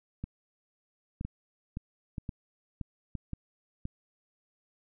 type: two click trains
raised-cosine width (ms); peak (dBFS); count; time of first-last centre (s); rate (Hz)
5; -23 / -23; 6 / 4; 1.25-3.854 / 0.24-3.153; 1.92 / 1.03
effects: none